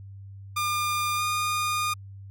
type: tone with pitch glide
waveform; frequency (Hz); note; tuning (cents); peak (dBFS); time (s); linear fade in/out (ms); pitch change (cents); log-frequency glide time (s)
sawtooth; 1204 to 1220.1; D6 to D#6; +43 to -34; -21; 0.56-1.94; 10; +23; 1.16-1.22
effects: added 98 Hz sine -40 dBFS peak until 2.3 s